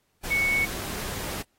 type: tone in noise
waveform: sine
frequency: 2217 Hz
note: C#7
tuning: in tune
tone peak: -21 dBFS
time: 0.3-0.66 s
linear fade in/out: 20 ms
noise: pink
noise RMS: -34 dBFS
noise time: 0.23-1.43 s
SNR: +10 dB
effects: pink hiss -71 dBFS RMS until 1.58 s + AAC 48 kbps